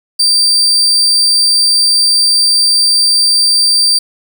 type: tone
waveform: 35% pulse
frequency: 4675 Hz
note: D8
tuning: 9 cents flat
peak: -6 dBFS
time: 0.19-3.99 s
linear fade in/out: 10 ms
effects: none